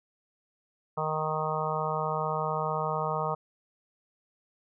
harmonic tone, 155.56 Hz, D#3, in tune, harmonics 1 / 3 / 4 / 5 / 6 / 7 / 8, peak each -35 / -35 / -35 / -35 / -35 / -35 / -35 dBFS, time 0.97-3.35 s, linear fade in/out 10 ms, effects none

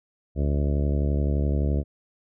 harmonic tone, 71.7 Hz, D2, 41 cents flat, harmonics 1 / 2 / 3 / 4 / 5 / 6 / 7 / 8 / 9, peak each -22 / -28 / -32 / -34 / -36 / -38 / -39 / -40 / -41 dBFS, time 0.35-1.84 s, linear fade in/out 50 ms, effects none

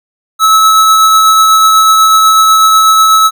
square tone with tremolo, 1299 Hz, E6, 26 cents flat, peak -3 dBFS, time 0.39-3.31 s, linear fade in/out 50 ms, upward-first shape triangle, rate 8.1 Hz, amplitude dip 25%, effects none

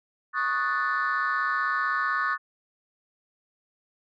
sine chord, D# half-diminished seventh, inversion third, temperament equal, 1108.7 / 1244.5 / 1480 / 1760 Hz, C#6 / D#6 / F#6 / A6, 0 / 0 / 0 / 0 cents, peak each -28 dBFS, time 0.33-2.38 s, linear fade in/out 50 ms, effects tanh soft clip ceiling -18 dBFS

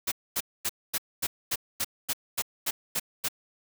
white noise bursts, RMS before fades -28 dBFS, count 12, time 0.07-3.286 s, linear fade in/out 10 ms, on 48 ms, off 240 ms, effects none

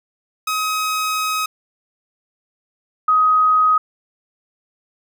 sawtooth / sine tone pair in turn, 1267 / 1257.5 Hz, D#6 / D#6, +31 / +18 cents, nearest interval unison, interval 13 cents, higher first, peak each -15 / -11 dBFS, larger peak second, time 0.47-1.46 / 3.08-3.78 s, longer first, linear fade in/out 5 ms, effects none

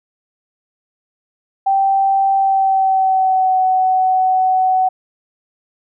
sine tone with pitch glide, 780 to 749.1 Hz, G5 to F#5, -9 to +21 cents, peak -11 dBFS, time 1.66-4.89 s, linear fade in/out 10 ms, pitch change -70 cents, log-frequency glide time 2.36-3.57 s, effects none

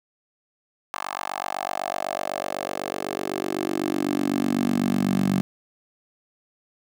10% pulse tone with high-pass filter sweep, 47.98 Hz, G1, 36 cents flat, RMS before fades -26 dBFS, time 0.94-5.41 s, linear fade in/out 0 ms, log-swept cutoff 990 to 180 Hz, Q 3.5, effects none

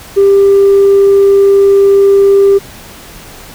triangle tone with tanh clipping, 396.1 Hz, G4, 18 cents sharp, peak -3 dBFS, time 0.16-2.59 s, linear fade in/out 20 ms, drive 5 dB, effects pink hiss -32 dBFS RMS until 3.54 s

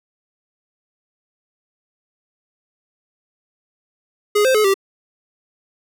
square tone with pitch steps, 415.8 / 522 / 427.1 / 390.3 Hz, G#4 / C5 / G#4 / G4, +2 / -4 / +48 / -8 cents, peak -13 dBFS, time 4.35-4.742 s, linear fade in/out 10 ms, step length 98 ms, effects none

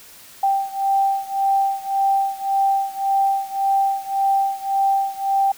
sine beating tone pair, 784 / 785.8 Hz, G5 / G5, 0 / +4 cents, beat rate 1.8 Hz, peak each -19 / -21 dBFS, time 0.43-5.52 s, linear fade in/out 5 ms, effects white hiss -44 dBFS RMS until 5.57 s

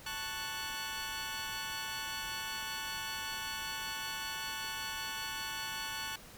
15% pulse chord, F# minor, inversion first, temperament equal, 880 / 1108.7 / 1480 Hz, A5 / C#6 / F#6, 0 / 0 / 0 cents, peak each -36 / -38 / -34 dBFS, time 0.06-6.16 s, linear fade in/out 5 ms, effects pink hiss -53 dBFS RMS until 6.37 s

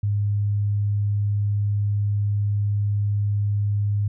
sine tone, 102.6 Hz, G#2, 21 cents flat, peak -19 dBFS, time 0.03-4.08 s, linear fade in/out 5 ms, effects none

